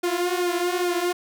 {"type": "tone with flanger", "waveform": "sawtooth", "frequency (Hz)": 354, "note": "F4", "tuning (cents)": 23, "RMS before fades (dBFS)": -24, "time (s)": [0.03, 1.13], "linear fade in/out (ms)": 10, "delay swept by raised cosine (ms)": [1, 6.9], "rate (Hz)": 2.4, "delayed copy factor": -0.7, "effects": []}